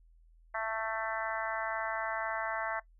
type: harmonic tone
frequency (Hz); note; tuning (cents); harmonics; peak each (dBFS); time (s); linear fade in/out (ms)
222; A3; +16; 3 / 4 / 5 / 6 / 7 / 8 / 9; -38 / -39 / -40 / -41 / -41 / -42 / -43; 0.54-2.8; 10
effects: noise-tail reverb RT60 0.1 s tail -18 dB re dry + added 41 Hz sine -58 dBFS peak until 2.99 s